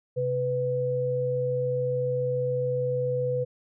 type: tone pair together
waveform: sine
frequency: 131.8 / 497.6 Hz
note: C3 / B4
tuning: +13 / +13 cents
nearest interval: octave + major seventh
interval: 2300 cents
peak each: -30 / -25 dBFS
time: 0.16-3.45 s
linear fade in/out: 20 ms
effects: none